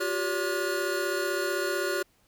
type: tone cluster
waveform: square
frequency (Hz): 356.1 / 391.8 / 570 / 1438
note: F4 / G4 / C#5 / F#6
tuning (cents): +34 / -1 / +48 / -50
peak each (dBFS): -33 / -33 / -34 / -33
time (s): 0-2.03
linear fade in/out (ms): 10
effects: pink hiss -66 dBFS RMS until 2.27 s